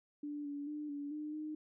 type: tone with pitch steps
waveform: sine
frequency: 293.2 / 286.7 / 298.9 / 287.1 / 301.8 / 306.5 Hz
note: D4 / D4 / D4 / D4 / D4 / D#4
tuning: -3 / -42 / +31 / -39 / +47 / -26 cents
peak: -39 dBFS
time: 0.23-1.55 s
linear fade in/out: 5 ms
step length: 220 ms
effects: none

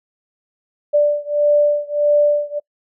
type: beating tone pair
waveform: sine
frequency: 587.3 / 588.9 Hz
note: D5 / D5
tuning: 0 / +5 cents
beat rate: 1.6 Hz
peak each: -15 / -16 dBFS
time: 0.93-2.6 s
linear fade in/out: 20 ms
effects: noise-tail reverb RT60 0.1 s tail -26 dB re dry

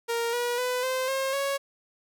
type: tone with pitch steps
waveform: sawtooth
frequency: 466.2 / 482.6 / 499.7 / 517.3 / 535.5 / 554.4 Hz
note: A#4 / B4 / B4 / C5 / C5 / C#5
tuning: 0 / -40 / +20 / -20 / +40 / 0 cents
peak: -22 dBFS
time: 0.08-1.58 s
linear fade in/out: 20 ms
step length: 250 ms
effects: none

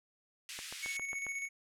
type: high-pass noise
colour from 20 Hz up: pink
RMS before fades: -44 dBFS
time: 0.49-0.97 s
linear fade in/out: 0 ms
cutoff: 2000 Hz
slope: 24 dB/octave
type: click train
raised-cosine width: 0.5 ms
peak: -30 dBFS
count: 6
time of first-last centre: 0.59-1.267 s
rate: 7.39 Hz
type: tone with tremolo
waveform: square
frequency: 2217 Hz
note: C#7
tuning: in tune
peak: -36 dBFS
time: 0.82-1.49 s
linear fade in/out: 20 ms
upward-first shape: square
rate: 15 Hz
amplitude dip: 40%
effects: low-pass 10000 Hz 12 dB/octave

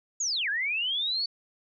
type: linear two-way sweep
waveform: sine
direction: down then up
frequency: 6960 to 1568 to 4529 Hz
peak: -26 dBFS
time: 0.2-1.26 s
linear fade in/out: 5 ms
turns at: 0.49 s
effects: none

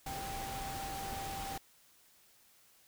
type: tone in noise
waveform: sine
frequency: 784 Hz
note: G5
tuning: in tune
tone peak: -41 dBFS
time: 0.06-1.58 s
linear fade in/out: 5 ms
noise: pink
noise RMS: -43 dBFS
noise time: 0.06-1.58 s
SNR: -1 dB
effects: white hiss -65 dBFS RMS until 2.87 s

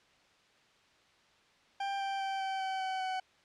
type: tone with pitch steps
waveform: 40% pulse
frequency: 791 / 784.2 / 777.4 / 770.7 / 764.1 / 757.5 / 750.9 Hz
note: G5 / G5 / G5 / G5 / G5 / F#5 / F#5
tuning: +15 / 0 / -15 / -30 / -44 / +40 / +25 cents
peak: -32 dBFS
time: 1.8-3.2 s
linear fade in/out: 5 ms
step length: 200 ms
effects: white hiss -65 dBFS RMS until 3.44 s + low-pass 4000 Hz 12 dB/octave

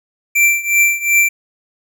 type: tone with tremolo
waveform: square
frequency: 2349 Hz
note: D7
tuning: in tune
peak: -8 dBFS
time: 0.35-1.29 s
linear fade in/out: 10 ms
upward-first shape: triangle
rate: 2.7 Hz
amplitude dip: 90%
effects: none

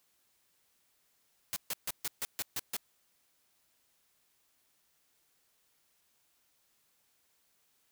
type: noise bursts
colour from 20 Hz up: white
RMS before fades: -35 dBFS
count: 8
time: 1.53-2.766 s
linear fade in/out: 0 ms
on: 32 ms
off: 140 ms
effects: white hiss -73 dBFS RMS until 7.91 s

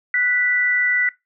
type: tone pair together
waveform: sine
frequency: 1480 / 1973.6 Hz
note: F#6 / B6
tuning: 0 / -2 cents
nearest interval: perfect fourth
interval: 498 cents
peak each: -23 / -17 dBFS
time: 0.14-1.09 s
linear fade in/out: 2 ms
effects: noise-tail reverb RT60 0.2 s tail -20 dB re dry

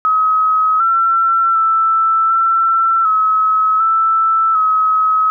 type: tone with pitch steps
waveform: sine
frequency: 1274 / 1347 / 1325 / 1341 / 1285 / 1323 / 1278 Hz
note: D#6 / E6 / E6 / E6 / E6 / E6 / D#6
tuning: +41 / +37 / +9 / +29 / -45 / +6 / +46 cents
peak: -10 dBFS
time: 0.05-5.3 s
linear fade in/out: 0 ms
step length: 750 ms
effects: none

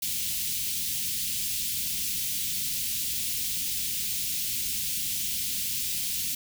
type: band-stop noise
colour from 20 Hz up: white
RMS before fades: -30 dBFS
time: 0.02-6.35 s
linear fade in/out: 5 ms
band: 230 to 2600 Hz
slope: 24 dB/octave
effects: none

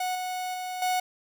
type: tone with level steps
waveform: 45% pulse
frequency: 735 Hz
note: F#5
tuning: 12 cents flat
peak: -27 / -30 / -32 / -24 dBFS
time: 0-1 s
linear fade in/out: 5 ms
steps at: 0.15 / 0.54 / 0.82 s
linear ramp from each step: 2 ms
effects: none

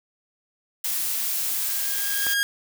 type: noise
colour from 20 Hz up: blue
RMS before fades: -26 dBFS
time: 0.84-2.34 s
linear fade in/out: 5 ms
type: tone with exponential growth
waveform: sawtooth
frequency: 1628 Hz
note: G#6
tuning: 35 cents flat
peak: -15 dBFS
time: 1.37-2.43 s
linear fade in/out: 0 ms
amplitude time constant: 230 ms
type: click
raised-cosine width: 0.5 ms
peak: -17 dBFS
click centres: 2.267 s
effects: none

